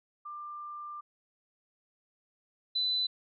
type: tone pair in turn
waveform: sine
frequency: 1190 / 4003 Hz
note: D6 / B7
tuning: +22 / +23 cents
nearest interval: octave + major sixth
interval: 2101 cents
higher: second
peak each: -39 / -27 dBFS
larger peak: second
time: 0.25-1.01 / 2.75-3.07 s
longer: first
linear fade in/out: 10 ms
effects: none